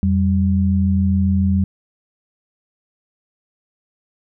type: tone pair together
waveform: sine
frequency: 86.6 / 193.74 Hz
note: F2 / G3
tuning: -14 / -20 cents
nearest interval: octave + major second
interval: 1394 cents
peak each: -16 dBFS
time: 0.03-1.64 s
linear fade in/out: 0 ms
effects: none